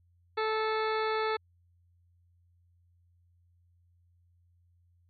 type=harmonic tone; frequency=437.2 Hz; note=A4; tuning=11 cents flat; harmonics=1 / 2 / 3 / 4 / 5 / 6 / 8 / 9 / 10; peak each=-30 / -34 / -34 / -39 / -40 / -46 / -45 / -48 / -46 dBFS; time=0.37-1.37 s; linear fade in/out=10 ms; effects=added 87 Hz sine -63 dBFS peak until 5.09 s + MP3 48 kbps